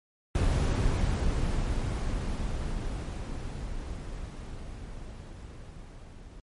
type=noise with level ramp; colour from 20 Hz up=brown; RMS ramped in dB=-24 to -46 dBFS; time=0.35-6.4 s; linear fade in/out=2 ms; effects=MP3 48 kbps

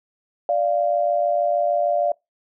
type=tone pair together; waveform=sine; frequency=587.3 / 693.8 Hz; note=D5 / F5; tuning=0 / -12 cents; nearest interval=minor third; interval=288 cents; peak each=-20 dBFS; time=0.49-2.12 s; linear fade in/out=2 ms; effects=noise-tail reverb RT60 0.2 s tail -26 dB re dry

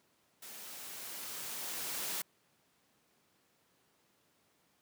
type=noise with level ramp; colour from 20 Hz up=white; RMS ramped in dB=-49 to -37 dBFS; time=0.42-2.22 s; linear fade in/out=5 ms; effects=pink hiss -72 dBFS RMS until 4.81 s + high-pass 150 Hz 12 dB/octave

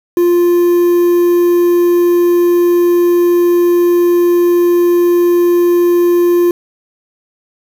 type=tone with quantisation; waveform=triangle; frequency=349.2 Hz; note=F4; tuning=in tune; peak=-5 dBFS; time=0.17-6.51 s; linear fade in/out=2 ms; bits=5; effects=none

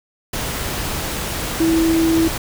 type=tone in noise; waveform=sine; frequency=326.7 Hz; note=E4; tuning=15 cents flat; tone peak=-13 dBFS; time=1.6-2.28 s; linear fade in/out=5 ms; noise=pink; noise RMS=-24 dBFS; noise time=0.33-2.38 s; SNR=+8 dB; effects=none

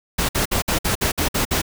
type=noise bursts; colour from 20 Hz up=pink; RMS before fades=-20 dBFS; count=9; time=0.18-1.618 s; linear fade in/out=10 ms; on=110 ms; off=56 ms; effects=none

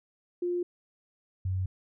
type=tone pair in turn; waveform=sine; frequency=352.8 / 93.44 Hz; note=F4 / F#2; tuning=+18 / +18 cents; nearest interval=octave + major seventh; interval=2300 cents; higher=first; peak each=-27 / -27 dBFS; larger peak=neither; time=0.42-0.63 / 1.45-1.66 s; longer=neither; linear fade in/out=5 ms; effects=none

